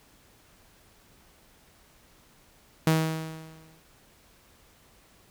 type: tone with exponential decay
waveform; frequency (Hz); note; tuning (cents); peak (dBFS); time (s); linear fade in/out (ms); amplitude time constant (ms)
sawtooth; 159.6; D#3; +44; -14; 2.87-3.79; 2; 200
effects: pink hiss -59 dBFS RMS until 5.3 s